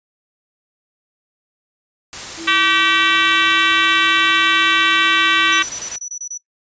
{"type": "noise", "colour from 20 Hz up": "white", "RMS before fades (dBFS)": -29, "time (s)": [2.13, 5.96], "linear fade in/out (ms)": 0}
{"type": "tone", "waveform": "sine", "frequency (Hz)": 329.6, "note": "E4", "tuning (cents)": 0, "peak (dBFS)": -28, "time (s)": [2.36, 5.65], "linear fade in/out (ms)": 50}
{"type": "harmonic tone", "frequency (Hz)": 384.4, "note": "G4", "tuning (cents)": -34, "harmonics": [3, 4, 5, 6, 7, 8, 9, 10], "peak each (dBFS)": [-18, -19, -20, -21, -21, -22, -23, -23], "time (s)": [2.47, 5.63], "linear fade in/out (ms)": 10}
{"type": "tone bursts", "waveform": "sine", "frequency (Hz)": 5920, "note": "F#8", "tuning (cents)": 0, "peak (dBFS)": -24, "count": 9, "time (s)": [5.52, 6.377], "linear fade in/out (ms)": 5, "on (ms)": 73, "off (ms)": 25}
{"effects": ["noise-tail reverb RT60 0.1 s tail -20 dB re dry", "resampled to 16000 Hz"]}